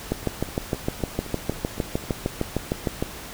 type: two click trains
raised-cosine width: 2 ms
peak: -23 / -9 dBFS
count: 8 / 20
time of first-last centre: 0.23-2.039 / 0.12-3.025 s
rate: 3.87 / 6.54 Hz
effects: pink hiss -38 dBFS RMS until 3.33 s